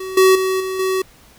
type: tone with level steps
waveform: square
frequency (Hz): 377.6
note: F#4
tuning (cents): +35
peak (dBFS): -26 / -9 / -17 / -22 / -17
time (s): 0-1.02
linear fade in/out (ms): 5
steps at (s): 0.17 / 0.35 / 0.6 / 0.79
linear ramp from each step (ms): 5
effects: pink hiss -48 dBFS RMS until 1.38 s